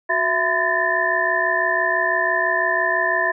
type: tone cluster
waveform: sine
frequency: 367.5 / 665 / 1014 / 1743 / 1809 Hz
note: F#4 / E5 / B5 / A6 / A6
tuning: -12 / +15 / +45 / -17 / +48 cents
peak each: -29 / -23 / -24 / -22 / -22 dBFS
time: 0.09-3.32 s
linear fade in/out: 10 ms
effects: none